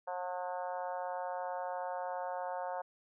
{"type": "harmonic tone with a mistuned harmonic", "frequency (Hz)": 180.3, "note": "F#3", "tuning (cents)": -45, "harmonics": [3, 4, 5, 6, 7, 8, 9], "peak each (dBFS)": [-41, -40, -41, -49, -53, -52, -56], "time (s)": [0.07, 2.82], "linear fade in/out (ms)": 10, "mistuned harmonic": 8, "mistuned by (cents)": 28, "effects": []}